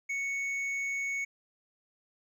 triangle tone with hard clipping, 2217 Hz, C#7, in tune, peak -32 dBFS, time 0.09-1.25 s, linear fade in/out 10 ms, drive 8 dB, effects none

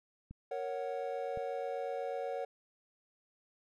clicks, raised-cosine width 5 ms, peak -35 dBFS, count 2, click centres 0.31 / 1.374 s
triangle chord, F# major, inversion first, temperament equal, 466.2 / 554.4 / 740 Hz, A#4 / C#5 / F#5, 0 / 0 / 0 cents, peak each -38 / -37 / -39 dBFS, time 0.51-2.45 s, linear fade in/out 5 ms
effects none

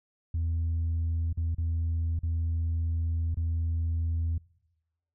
sine tone with dropouts, 82.41 Hz, E2, in tune, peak -24 dBFS, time 0.34-4.38 s, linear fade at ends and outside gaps 5 ms, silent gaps 1.329-1.373 / 1.547-1.582 / 2.191-2.232 / 3.345-3.37 s, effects noise-tail reverb RT60 1.0 s tail -25 dB re dry + tanh soft clip ceiling -24 dBFS

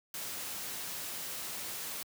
white noise, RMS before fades -40 dBFS, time 0.14-2.03 s, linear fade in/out 2 ms, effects high-pass 80 Hz 12 dB/octave

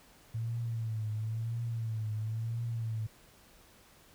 sine tone with vibrato, 112.3 Hz, A2, 36 cents sharp, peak -32 dBFS, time 0.34-3.07 s, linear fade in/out 10 ms, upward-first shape triangle, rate 0.98 Hz, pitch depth 86 cents each way, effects pink hiss -60 dBFS RMS until 4.14 s

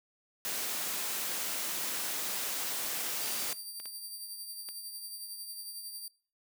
white noise, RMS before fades -35 dBFS, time 0.45-3.53 s, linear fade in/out 0 ms
clicks, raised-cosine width 0.2 ms, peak -30 dBFS, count 4, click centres 3.179 / 3.8 / 3.857 / 4.688 s
10% pulse tone with tremolo, 4699 Hz, D8, in tune, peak -32 dBFS, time 3.21-6.08 s, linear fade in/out 2 ms, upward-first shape triangle, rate 11 Hz, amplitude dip 50%
effects noise-tail reverb RT60 0.4 s tail -20 dB re dry + high-pass 200 Hz 12 dB/octave

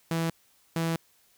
sawtooth tone bursts at uneven times, 164.81 Hz, E3, in tune, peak -22 dBFS, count 2, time 0.11-0.3 / 0.76-0.96 s, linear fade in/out 2 ms, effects white hiss -64 dBFS RMS until 1.37 s

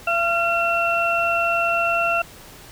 sine tone cluster, 679 / 1375 / 2712 Hz, F5 / F6 / E7, -49 / -27 / +49 cents, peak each -22 dBFS, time 0.07-2.22 s, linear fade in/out 5 ms, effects pink hiss -43 dBFS RMS until 2.71 s

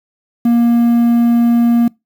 triangle tone with quantisation, 235.8 Hz, A#3, 20 cents sharp, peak -6 dBFS, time 0.45-1.88 s, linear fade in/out 5 ms, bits 6, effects noise-tail reverb RT60 0.2 s tail -24 dB re dry

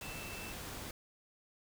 sine tone in noise, 2659 Hz, E7, 14 cents sharp, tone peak -48 dBFS, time 0.02-0.52 s, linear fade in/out 2 ms, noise pink, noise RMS -45 dBFS, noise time 0.01-0.91 s, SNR -6 dB, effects none

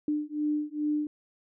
sine beating tone pair, 298.1 / 300.5 Hz, D4 / D4, +26 / +40 cents, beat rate 2.4 Hz, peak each -30 dBFS, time 0.08-1.07 s, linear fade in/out 2 ms, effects none

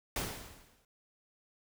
pink noise with exponential decay, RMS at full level -33 dBFS, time 0.16-0.85 s, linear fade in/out 2 ms, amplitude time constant 150 ms, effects none

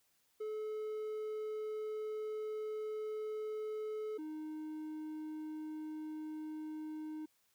triangle tone pair in turn, 430.4 / 309.6 Hz, A4 / D#4, -38 / -9 cents, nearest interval tritone, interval 571 cents, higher first, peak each -36 / -39 dBFS, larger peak first, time 0.4-4.18 / 4.18-7.26 s, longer first, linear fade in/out 10 ms, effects white hiss -75 dBFS RMS until 7.54 s

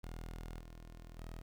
sawtooth tone with level steps, 40.83 Hz, E1, 16 cents flat, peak -40 / -46 / -41 dBFS, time 0.03-1.42 s, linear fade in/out 10 ms, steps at 0.59 / 1.17 s, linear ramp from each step 20 ms, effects 11-bit

